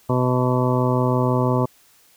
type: harmonic tone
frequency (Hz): 126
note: B2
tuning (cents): +35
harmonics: 1 / 2 / 3 / 4 / 5 / 7 / 8 / 9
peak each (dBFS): -20 / -23 / -25 / -26 / -27 / -28 / -29 / -30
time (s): 0.09-1.66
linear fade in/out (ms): 10
effects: white hiss -55 dBFS RMS until 2.16 s